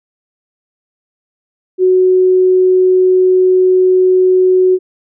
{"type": "tone", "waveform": "sine", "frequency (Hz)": 370, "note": "F#4", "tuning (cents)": 0, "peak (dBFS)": -6, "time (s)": [1.78, 4.79], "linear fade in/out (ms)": 50, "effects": []}